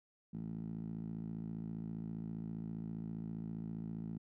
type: tone with band-pass filter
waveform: 10% pulse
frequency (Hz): 55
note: A1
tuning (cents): 0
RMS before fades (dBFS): -43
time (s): 0.33-4.18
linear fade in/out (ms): 10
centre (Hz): 190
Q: 3.3
effects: none